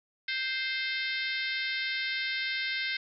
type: harmonic tone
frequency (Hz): 523.3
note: C5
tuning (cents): 0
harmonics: 3 / 4 / 5 / 6 / 7 / 8 / 9 / 10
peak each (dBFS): -36 / -33 / -41 / -41 / -38 / -41 / -43 / -45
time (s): 0.28-2.97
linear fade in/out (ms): 5
effects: none